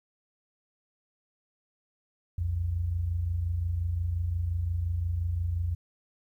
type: tone pair together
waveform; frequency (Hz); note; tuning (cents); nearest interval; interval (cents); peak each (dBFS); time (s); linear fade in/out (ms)
sine; 61.2 / 86.9; B1 / F2; -15 / -8; tritone; 607; -35 / -27; 2.38-5.75; 5
effects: 11-bit